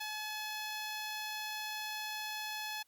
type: tone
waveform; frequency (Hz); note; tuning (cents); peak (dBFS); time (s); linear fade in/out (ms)
10% pulse; 855; A5; -50; -30; 0-2.83; 10
effects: white hiss -73 dBFS RMS until 2.87 s + Opus 48 kbps